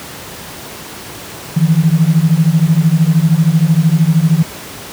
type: beating tone pair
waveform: sine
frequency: 155 / 168 Hz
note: D#3 / E3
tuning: -6 / +33 cents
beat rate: 13 Hz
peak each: -10 dBFS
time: 1.56-4.43 s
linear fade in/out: 10 ms
effects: pink hiss -29 dBFS RMS until 4.92 s + high-pass 100 Hz 12 dB/octave